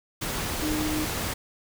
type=tone in noise; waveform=sine; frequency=306.2 Hz; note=D#4; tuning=28 cents flat; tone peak=-27 dBFS; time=0.62-1.05 s; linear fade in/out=10 ms; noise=pink; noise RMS=-30 dBFS; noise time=0.21-1.34 s; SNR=0 dB; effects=none